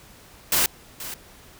white noise with echo, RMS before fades -20 dBFS, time 0.52-0.66 s, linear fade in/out 2 ms, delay 480 ms, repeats 1, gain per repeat -14 dB, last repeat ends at 1.14 s, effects pink hiss -49 dBFS RMS until 1.59 s

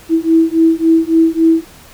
sine beating tone pair, 324.6 / 328.2 Hz, E4 / E4, -27 / -8 cents, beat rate 3.6 Hz, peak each -11 dBFS, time 0.09-1.65 s, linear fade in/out 50 ms, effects pink hiss -40 dBFS RMS until 1.93 s

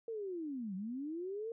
sine linear two-way sweep, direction down then up, 466.2 to 181.2 to 466.2 Hz, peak -38 dBFS, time 0.08-1.52 s, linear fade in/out 2 ms, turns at 0.75 s, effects none

